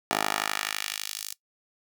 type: tone with high-pass filter sweep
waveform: 10% pulse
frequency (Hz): 51.91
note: G#1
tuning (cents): 0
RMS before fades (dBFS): -31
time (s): 0.11-1.33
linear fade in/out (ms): 0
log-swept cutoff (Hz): 590 to 6000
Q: 0.88
effects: noise-tail reverb RT60 0.1 s tail -19 dB re dry